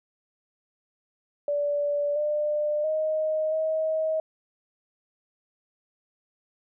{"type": "tone with pitch steps", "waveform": "sine", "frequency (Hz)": [580, 598, 624, 633], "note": ["D5", "D5", "D#5", "D#5"], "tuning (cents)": [-22, 31, 5, 30], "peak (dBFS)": -23, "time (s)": [1.48, 4.2], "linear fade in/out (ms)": 2, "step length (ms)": 680, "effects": []}